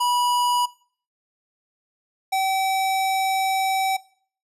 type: tone pair in turn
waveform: square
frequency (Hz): 976 / 767.3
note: B5 / G5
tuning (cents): -21 / -37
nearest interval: major third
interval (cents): 416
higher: first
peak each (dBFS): -20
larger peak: neither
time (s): 0-0.66 / 2.32-3.97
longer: second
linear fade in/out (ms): 10
effects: noise-tail reverb RT60 0.5 s tail -21 dB re dry + resampled to 32000 Hz